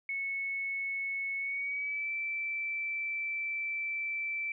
sine tone with pitch glide, 2203 to 2329 Hz, C#7 to D7, -11 to -15 cents, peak -32 dBFS, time 0.09-4.52 s, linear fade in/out 2 ms, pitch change +96 cents, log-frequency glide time 1.38-2.11 s, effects none

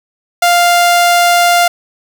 sawtooth tone, 698.5 Hz, F5, in tune, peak -3 dBFS, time 0.42-1.68 s, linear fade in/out 5 ms, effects none

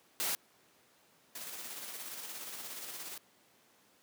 white noise, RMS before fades -34 dBFS, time 0.2-0.35 s, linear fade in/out 0 ms
white noise with tremolo, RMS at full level -43 dBFS, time 1.35-3.18 s, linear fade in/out 5 ms, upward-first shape square, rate 17 Hz, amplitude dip 30%
effects pink hiss -66 dBFS RMS until 4.02 s + high-pass 200 Hz 12 dB/octave

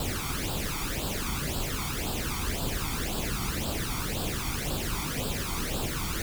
pink noise with flanger, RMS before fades -31 dBFS, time 0-6.22 s, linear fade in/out 2 ms, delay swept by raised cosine 0.24 to 0.9 ms, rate 1.9 Hz, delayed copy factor +0.75, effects none

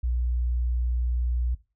sine tone, 60.6 Hz, B1, 32 cents flat, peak -22 dBFS, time 0.03-1.55 s, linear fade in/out 10 ms, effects noise-tail reverb RT60 0.3 s tail -18 dB re dry + tanh soft clip ceiling -18 dBFS

